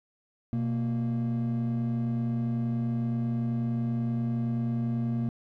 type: tone pair together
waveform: triangle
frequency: 123.56 / 231.9 Hz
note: B2 / A#3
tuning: +1 / -9 cents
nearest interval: major seventh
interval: 1090 cents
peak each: -26 / -26 dBFS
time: 0.53-5.29 s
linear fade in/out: 0 ms
effects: tanh soft clip ceiling -20 dBFS